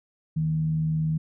sine tone with frequency modulation, 157.2 Hz, D#3, 18 cents sharp, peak -22 dBFS, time 0.36-1.18 s, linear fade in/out 10 ms, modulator 77.8 Hz, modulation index 0.21, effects none

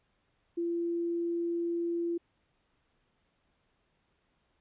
sine tone, 340.9 Hz, F4, 42 cents flat, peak -29 dBFS, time 0.57-2.18 s, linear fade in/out 10 ms, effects pink hiss -74 dBFS RMS until 4.6 s + resampled to 8000 Hz

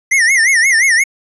square tone with vibrato, 1975.5 Hz, B6, in tune, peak -9 dBFS, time 0.11-1.04 s, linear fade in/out 10 ms, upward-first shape sine, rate 5.7 Hz, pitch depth 180 cents each way, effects resampled to 24000 Hz

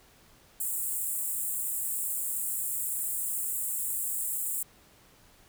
pink high-pass noise, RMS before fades -32 dBFS, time 0.6-4.63 s, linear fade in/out 5 ms, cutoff 7500 Hz, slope 96 dB/octave, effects pink hiss -59 dBFS RMS until 5.48 s

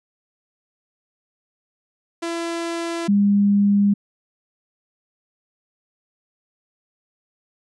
sawtooth / sine tone pair in turn, 336.5 / 202.2 Hz, E4 / G#3, +36 / -46 cents, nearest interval major sixth, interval 882 cents, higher first, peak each -20 / -13 dBFS, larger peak second, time 2.22-3.08 / 3.08-3.94 s, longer neither, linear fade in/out 10 ms, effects resampled to 22050 Hz

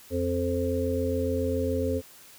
harmonic tone, 87.2 Hz, F2, 2 cents flat, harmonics 1 / 3 / 5 / 6, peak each -30 / -30 / -30 / -30 dBFS, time 0.1-2.02 s, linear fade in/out 50 ms, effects white hiss -51 dBFS RMS until 2.38 s

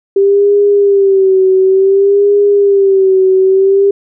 sine tone with vibrato, 392 Hz, G4, in tune, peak -5 dBFS, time 0.16-3.91 s, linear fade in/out 5 ms, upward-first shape sine, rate 0.56 Hz, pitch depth 66 cents each way, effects none

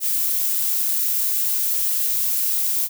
violet noise, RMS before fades -21 dBFS, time 0-2.89 s, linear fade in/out 50 ms, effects none

